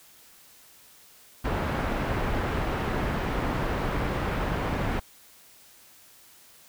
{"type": "low-pass noise", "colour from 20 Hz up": "pink", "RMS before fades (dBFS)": -28, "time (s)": [1.44, 5], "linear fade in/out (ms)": 10, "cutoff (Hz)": 1800, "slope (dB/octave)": 12, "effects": ["white hiss -54 dBFS RMS until 6.68 s"]}